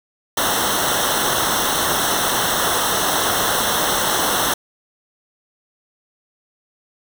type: noise with comb filter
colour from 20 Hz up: pink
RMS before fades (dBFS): -19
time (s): 0.37-4.54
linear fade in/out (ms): 5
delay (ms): 0.42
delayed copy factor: -0.9
effects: none